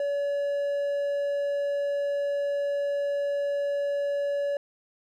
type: tone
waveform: triangle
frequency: 569 Hz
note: C#5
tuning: 45 cents sharp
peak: -23 dBFS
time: 0-4.57 s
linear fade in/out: 2 ms
effects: none